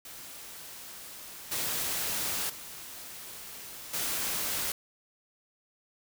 white noise with level steps, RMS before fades -45 / -32 / -44 / -32 dBFS, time 0.05-4.72 s, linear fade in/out 2 ms, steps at 1.51 / 2.49 / 3.93 s, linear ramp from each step 10 ms, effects none

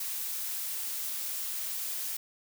blue noise, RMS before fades -35 dBFS, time 0-2.17 s, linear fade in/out 5 ms, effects none

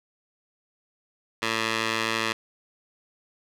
15% pulse tone with band-pass filter, 112.3 Hz, A2, 36 cents sharp, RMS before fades -27 dBFS, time 1.42-2.33 s, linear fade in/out 10 ms, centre 2600 Hz, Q 0.84, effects none

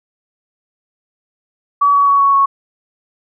sine tone with pitch steps, 1139 / 1130.5 / 1122 / 1113.6 / 1105.3 Hz, C#6 / C#6 / C#6 / C#6 / C#6, +47 / +34 / +21 / +8 / -5 cents, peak -8 dBFS, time 1.81-2.46 s, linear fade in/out 10 ms, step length 130 ms, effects none

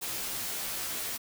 white noise with comb filter, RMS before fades -35 dBFS, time 0.01-1.18 s, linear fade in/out 20 ms, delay 14 ms, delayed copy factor -1, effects none

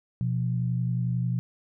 sine tone pair together, 123.47 / 174.61 Hz, B2 / F3, 0 / 0 cents, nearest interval tritone, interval 600 cents, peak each -25 / -30 dBFS, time 0.21-1.39 s, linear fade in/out 0 ms, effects none

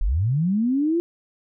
sine linear sweep, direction up, 31.23 to 349.2 Hz, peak -18 dBFS, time 0.01-1 s, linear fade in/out 0 ms, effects none

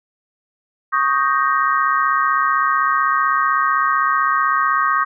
sine chord, Eb dominant seventh, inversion third, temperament equal, 1108.7 / 1244.5 / 1568 / 1864.7 Hz, Db6 / Eb6 / G6 / Bb6, 0 / 0 / 0 / 0 cents, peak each -18 / -18 / -22 / -24 dBFS, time 0.92-5.05 s, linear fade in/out 20 ms, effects none

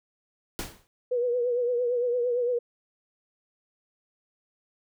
pink noise with exponential decay, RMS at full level -30 dBFS, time 0.59-0.87 s, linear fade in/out 0 ms, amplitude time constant 59 ms
sine tone with vibrato, 487.1 Hz, B4, 24 cents flat, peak -23 dBFS, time 1.11-2.59 s, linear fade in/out 10 ms, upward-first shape triangle, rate 8.8 Hz, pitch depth 64 cents each way
effects none

